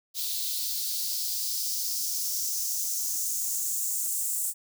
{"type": "noise with high-pass filter sweep", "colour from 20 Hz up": "blue", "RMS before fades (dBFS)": -30, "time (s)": [0.14, 4.54], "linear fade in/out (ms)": 50, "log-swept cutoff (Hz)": [3900, 8000], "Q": 3.1, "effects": []}